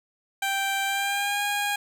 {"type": "tone with pitch glide", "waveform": "15% pulse", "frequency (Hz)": [784, 817.3], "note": ["G5", "G#5"], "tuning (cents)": [0, -28], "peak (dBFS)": -18, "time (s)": [0.42, 1.76], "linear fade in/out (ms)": 5, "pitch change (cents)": 72, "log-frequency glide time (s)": [0.85, 1.42], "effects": []}